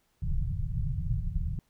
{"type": "low-pass noise", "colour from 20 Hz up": "pink", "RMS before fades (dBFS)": -30, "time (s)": [0.22, 1.59], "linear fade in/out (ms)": 2, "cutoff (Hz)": 170, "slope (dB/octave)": 96, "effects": ["pink hiss -72 dBFS RMS until 1.69 s"]}